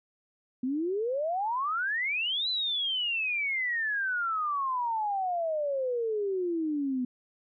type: exponential two-way sweep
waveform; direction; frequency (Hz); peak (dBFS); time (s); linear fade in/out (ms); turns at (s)
sine; up then down; 245.7 to 4067 to 245.7; -27; 0.63-7.05; 5; 2.49
effects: none